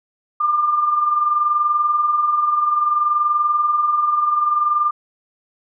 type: tone pair together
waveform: sine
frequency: 1179.4 / 1200 Hz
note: D6 / D6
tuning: +7 / +37 cents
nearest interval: unison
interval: 30 cents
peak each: -24 / -15 dBFS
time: 0.4-4.91 s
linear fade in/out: 10 ms
effects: none